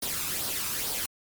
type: noise with flanger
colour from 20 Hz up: white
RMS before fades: -31 dBFS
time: 0.02-1.06 s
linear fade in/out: 5 ms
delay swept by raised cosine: 0.2 to 0.83 ms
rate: 2.3 Hz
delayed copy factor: +0.5
effects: MP3 96 kbps